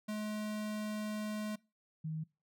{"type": "tone pair in turn", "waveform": ["square", "sine"], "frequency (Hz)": [212.5, 157.56], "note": ["G#3", "D#3"], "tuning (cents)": [40, 22], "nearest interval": "perfect fourth", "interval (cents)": 518, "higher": "first", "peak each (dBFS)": [-37, -36], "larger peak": "second", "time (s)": [[0.08, 1.56], [2.04, 2.24]], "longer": "first", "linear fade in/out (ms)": 10, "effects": ["noise-tail reverb RT60 0.3 s tail -24 dB re dry"]}